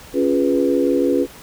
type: chord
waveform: sine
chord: C# dominant seventh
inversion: none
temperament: equal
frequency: 277.2 / 349.2 / 415.3 / 493.9 Hz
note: C#4 / E#4 / G#4 / B4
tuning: 0 / 0 / 0 / 0 cents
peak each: -18 / -20 / -22 / -20 dBFS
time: 0.13-1.27 s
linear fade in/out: 50 ms
effects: pink hiss -41 dBFS RMS until 1.42 s